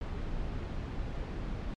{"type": "noise", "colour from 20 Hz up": "brown", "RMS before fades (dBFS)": -36, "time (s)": [0.01, 1.74], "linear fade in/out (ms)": 2, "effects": ["low-pass 4000 Hz 12 dB/octave", "MP3 64 kbps"]}